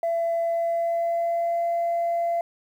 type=tone with pitch glide; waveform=sine; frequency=672 to 682.6 Hz; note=E5 to F5; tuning=+33 to -40 cents; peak=-20 dBFS; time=0.03-2.41 s; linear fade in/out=2 ms; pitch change=+27 cents; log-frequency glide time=0.39-1.64 s; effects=tanh soft clip ceiling -19 dBFS + 9-bit